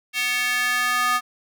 square tone with high-pass filter sweep, 246.9 Hz, B3, in tune, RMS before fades -22 dBFS, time 0.13-1.21 s, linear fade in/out 50 ms, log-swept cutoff 2400 to 1200 Hz, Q 2.8, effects none

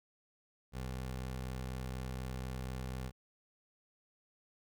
20% pulse tone, 64.1 Hz, C2, 35 cents flat, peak -34 dBFS, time 0.72-3.12 s, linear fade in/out 50 ms, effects none

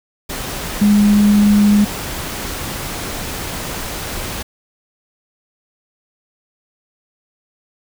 sine tone in noise, 206.3 Hz, G#3, 11 cents flat, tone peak -8 dBFS, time 0.81-1.85 s, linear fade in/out 10 ms, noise pink, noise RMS -25 dBFS, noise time 0.29-4.43 s, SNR +14 dB, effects none

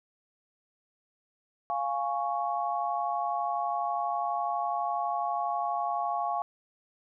sine chord, Db major, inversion first, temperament equal, 698.5 / 830.6 / 1108.7 Hz, F5 / Ab5 / Db6, 0 / 0 / 0 cents, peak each -31 / -32 / -33 dBFS, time 1.7-6.42 s, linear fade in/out 0 ms, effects none

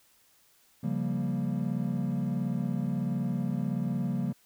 triangle chord, G half-diminished seventh, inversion second, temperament equal, 138.59 / 174.61 / 196 / 233.1 Hz, Db3 / F3 / G3 / Bb3, 0 / 0 / 0 / 0 cents, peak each -31 dBFS, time 0.83-4.33 s, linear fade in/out 10 ms, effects tanh soft clip ceiling -17 dBFS + white hiss -64 dBFS RMS until 4.45 s

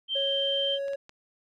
sine tone, 3136 Hz, G7, in tune, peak -26 dBFS, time 0.08-0.79 s, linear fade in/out 50 ms
triangle tone with pitch glide, 551 to 555.5 Hz, C#5 to C#5, -11 to +4 cents, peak -27 dBFS, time 0.15-0.96 s, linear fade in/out 10 ms, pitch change +15 cents, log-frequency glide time 0.31-0.82 s
clicks, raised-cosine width 0.2 ms, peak -30 dBFS, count 3, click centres 0.882 / 0.934 / 1.094 s
effects none

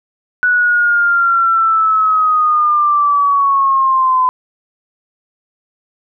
sine linear sweep, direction down, 1480 to 1013 Hz, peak -9 dBFS, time 0.43-4.29 s, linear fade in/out 0 ms, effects none

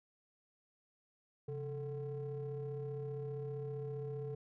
triangle ring-modulated tone, 152.3 Hz, D#3, 37 cents flat, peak -34 dBFS, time 1.48-4.35 s, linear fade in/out 5 ms, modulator 287 Hz, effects none

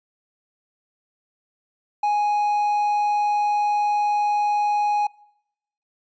triangle tone, 830.6 Hz, G#5, in tune, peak -16 dBFS, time 2.03-5.07 s, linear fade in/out 5 ms, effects noise-tail reverb RT60 0.8 s tail -24 dB re dry + resampled to 16000 Hz

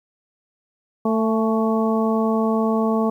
harmonic tone with a mistuned harmonic, 222.4 Hz, A3, 19 cents sharp, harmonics 1 / 2 / 3 / 4 / 5, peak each -19 / -23 / -26 / -29 / -28 dBFS, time 1.05-3.1 s, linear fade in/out 5 ms, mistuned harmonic 4, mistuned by -43 cents, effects 9-bit

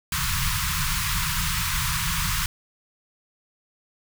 pink band-stop noise, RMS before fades -25 dBFS, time 0.12-2.46 s, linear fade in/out 2 ms, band 180 to 950 Hz, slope 96 dB/octave, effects none

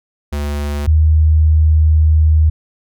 square / sine tone pair in turn, 72.7 / 78.03 Hz, D2 / D#2, -17 / +6 cents, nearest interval minor second, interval 123 cents, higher second, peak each -18 / -7 dBFS, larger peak second, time 0.32-0.87 / 0.87-2.5 s, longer second, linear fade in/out 10 ms, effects none

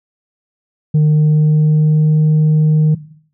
sine tone with pitch glide, 152.3 to 154.43 Hz, D#3 to D#3, -37 to -13 cents, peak -5 dBFS, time 0.94-2.95 s, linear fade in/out 10 ms, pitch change +24 cents, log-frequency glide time 1.09-2.2 s, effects noise-tail reverb RT60 0.6 s tail -18 dB re dry + tanh soft clip ceiling -7 dBFS

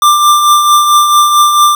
square tone with tremolo, 1186 Hz, D6, 17 cents sharp, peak -3 dBFS, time 0.02-1.75 s, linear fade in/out 2 ms, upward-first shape triangle, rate 4.5 Hz, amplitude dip 50%, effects none

